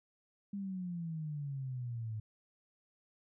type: exponential sweep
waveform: sine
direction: down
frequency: 203.2 to 106.9 Hz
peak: -37 dBFS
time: 0.53-2.2 s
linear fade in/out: 5 ms
effects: none